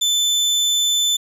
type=tone; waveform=30% pulse; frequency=3520 Hz; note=A7; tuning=in tune; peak=-13 dBFS; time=0.01-1.17 s; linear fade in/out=10 ms; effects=resampled to 32000 Hz + 9-bit